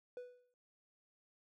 triangle tone with exponential decay, 493.9 Hz, B4, in tune, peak -40 dBFS, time 0.17-0.54 s, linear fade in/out 1 ms, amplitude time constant 79 ms, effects none

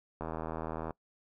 click train, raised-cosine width 1 ms, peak -23 dBFS, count 57, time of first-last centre 0.21-0.907 s, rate 80.3 Hz, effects noise-tail reverb RT60 0.1 s tail -23 dB re dry

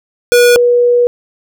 square / sine tone pair in turn, 484.4 / 484.4 Hz, B4 / B4, -34 / -34 cents, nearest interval unison, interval 0 cents, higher neither, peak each -5 / -6 dBFS, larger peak first, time 0.32-0.56 / 0.56-1.07 s, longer second, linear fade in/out 0 ms, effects none

